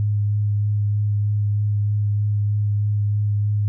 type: tone with vibrato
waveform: sine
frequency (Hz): 103.7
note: G#2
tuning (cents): -2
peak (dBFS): -17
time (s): 0-3.68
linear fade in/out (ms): 0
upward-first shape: sine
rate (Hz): 3.2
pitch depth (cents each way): 11
effects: none